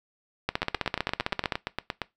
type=two click trains; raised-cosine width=0.3 ms; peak=-12 / -9 dBFS; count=13 / 17; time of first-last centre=0.63-2.017 / 0.49-1.522 s; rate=8.65 / 15.5 Hz; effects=noise-tail reverb RT60 0.2 s tail -20 dB re dry